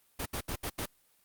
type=noise bursts at uneven times; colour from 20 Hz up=pink; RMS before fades=-35 dBFS; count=5; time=0.19-0.26 / 0.33-0.41 / 0.48-0.56 / 0.63-0.7 / 0.78-0.86 s; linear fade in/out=10 ms; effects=white hiss -68 dBFS RMS until 1.24 s + Opus 32 kbps